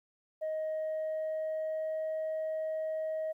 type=tone with pitch glide; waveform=sine; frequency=627 to 631.4 Hz; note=D#5 to D#5; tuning=+13 to +25 cents; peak=-30 dBFS; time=0.41-3.33 s; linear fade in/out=20 ms; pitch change=+12 cents; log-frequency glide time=0.69-2.08 s; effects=tanh soft clip ceiling -30 dBFS + 12-bit